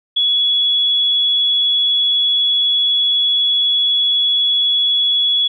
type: tone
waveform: sine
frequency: 3378 Hz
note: G#7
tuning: 29 cents sharp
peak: -12 dBFS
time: 0.16-5.48 s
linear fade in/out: 10 ms
effects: none